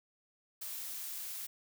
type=noise; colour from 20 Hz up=blue; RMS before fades=-42 dBFS; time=0.61-1.47 s; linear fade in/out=10 ms; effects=none